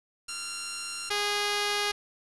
5% pulse tone pair in turn, 1384 / 411.5 Hz, F6 / G#4, -16 / -16 cents, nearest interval octave + major sixth, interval 2100 cents, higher first, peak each -21 / -15 dBFS, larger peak second, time 0.28-1.1 / 1.1-1.92 s, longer neither, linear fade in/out 10 ms, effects resampled to 22050 Hz + 7-bit

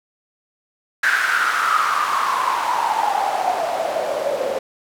white noise with band-pass filter sweep, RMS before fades -20 dBFS, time 1.03-4.59 s, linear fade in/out 5 ms, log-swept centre 1600 to 520 Hz, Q 8.4, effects none

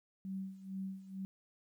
sine tone with tremolo, 191.6 Hz, G3, 39 cents flat, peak -37 dBFS, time 0.25-1.25 s, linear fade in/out 0 ms, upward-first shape sine, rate 2.2 Hz, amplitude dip 80%, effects 12-bit

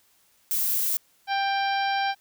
violet noise, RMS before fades -25 dBFS, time 0.51-0.97 s, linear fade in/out 0 ms
harmonic tone, 789 Hz, G5, 11 cents sharp, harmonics 1 / 2 / 3 / 4 / 5 / 6 / 7, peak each -24 / -30 / -34 / -36 / -38 / -40 / -41 dBFS, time 1.27-2.15 s, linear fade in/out 50 ms
effects white hiss -63 dBFS RMS until 2.2 s

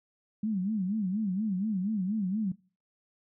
sine tone with vibrato, 200.5 Hz, G3, 39 cents sharp, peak -27 dBFS, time 0.43-2.52 s, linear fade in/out 5 ms, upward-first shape sine, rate 4.2 Hz, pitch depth 180 cents each way, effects noise-tail reverb RT60 0.4 s tail -23 dB re dry

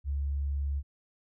sine tone, 70.4 Hz, C#2, 27 cents sharp, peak -28 dBFS, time 0.04-0.83 s, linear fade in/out 50 ms, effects none

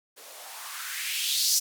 violet noise with band-pass filter sweep, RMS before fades -30 dBFS, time 0.16-1.6 s, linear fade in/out 20 ms, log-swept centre 400 to 5900 Hz, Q 2.9, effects none

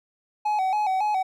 triangle tone with vibrato, 799 Hz, G5, 33 cents sharp, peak -19 dBFS, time 0.45-1.23 s, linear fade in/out 10 ms, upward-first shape square, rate 3.6 Hz, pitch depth 95 cents each way, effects none

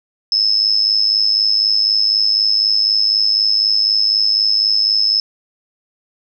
sine tone with amplitude modulation, 5210 Hz, E8, 21 cents flat, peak -8 dBFS, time 0.32-5.2 s, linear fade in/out 2 ms, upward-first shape sine, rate 104 Hz, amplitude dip 80%, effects none

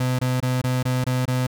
35% pulse tone bursts, 127.1 Hz, C3, 50 cents flat, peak -18 dBFS, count 7, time 0-1.468 s, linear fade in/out 5 ms, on 190 ms, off 23 ms, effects none

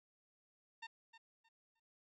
15% pulse tone with echo, 908 Hz, A#5, 46 cents flat, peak -40 dBFS, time 0.82-0.87 s, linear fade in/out 10 ms, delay 310 ms, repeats 3, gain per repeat -12 dB, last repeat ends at 1.8 s, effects resampled to 16000 Hz

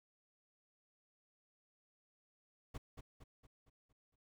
brown noise with echo, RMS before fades -44 dBFS, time 2.74-2.78 s, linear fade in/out 10 ms, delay 230 ms, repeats 6, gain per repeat -6 dB, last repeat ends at 4.16 s, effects none

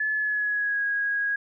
sine tone with pitch glide, 1722 to 1648 Hz, A6 to G#6, -38 to -14 cents, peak -23 dBFS, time 0-1.36 s, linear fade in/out 5 ms, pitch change -76 cents, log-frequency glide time 0.12-0.82 s, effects none

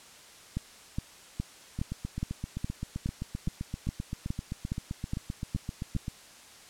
two click trains, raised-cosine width 5 ms, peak -18 / -21 dBFS, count 14 / 34, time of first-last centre 0.57-5.964 / 1.79-6.081 s, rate 2.41 / 7.69 Hz, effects white hiss -52 dBFS RMS until 6.69 s + low-pass 9000 Hz 12 dB/octave

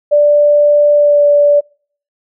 sine tone with pitch glide, 587.3 to 581.2 Hz, D5 to D5, 0 to -18 cents, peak -5 dBFS, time 0.11-1.61 s, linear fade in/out 20 ms, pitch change -18 cents, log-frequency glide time 0.94-1.25 s, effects noise-tail reverb RT60 0.5 s tail -26 dB re dry

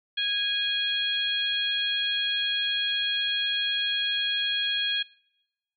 harmonic tone with a mistuned harmonic, 824 Hz, G#5, 14 cents flat, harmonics 2 / 3 / 4 / 5, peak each -32 / -33 / -26 / -36 dBFS, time 0.17-5.03 s, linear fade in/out 10 ms, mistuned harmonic 5, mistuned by +38 cents, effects noise-tail reverb RT60 0.9 s tail -24 dB re dry

